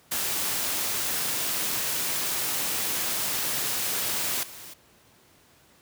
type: noise with level steps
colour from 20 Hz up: white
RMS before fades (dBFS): -28 / -43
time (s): 0.11-4.74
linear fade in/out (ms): 10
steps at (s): 4.43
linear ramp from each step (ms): 2
effects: pink hiss -58 dBFS RMS until 5.81 s + high-pass 80 Hz 12 dB/octave